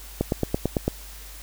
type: click train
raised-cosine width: 2 ms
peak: -8 dBFS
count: 7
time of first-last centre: 0.21-0.88 s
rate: 8.96 Hz
effects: added 50 Hz sine -41 dBFS peak until 1.42 s + white hiss -44 dBFS RMS until 1.42 s